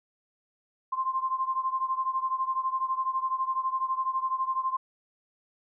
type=beating tone pair; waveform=sine; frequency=1046.5 / 1058.5 Hz; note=C6 / C6; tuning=0 / +20 cents; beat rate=12 Hz; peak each=-28 / -31 dBFS; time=0.92-4.77 s; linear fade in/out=10 ms; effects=none